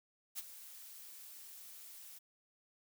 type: noise with ADSR envelope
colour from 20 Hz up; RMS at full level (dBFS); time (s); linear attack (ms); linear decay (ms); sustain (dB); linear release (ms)
blue; -40; 0.35-2.19; 35; 30; -13; 14
effects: none